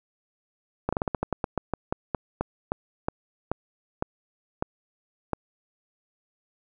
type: slowing click train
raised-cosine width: 1 ms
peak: -11 dBFS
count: 20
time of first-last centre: 0.89-5.333 s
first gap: 36 ms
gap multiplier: 1.18
effects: none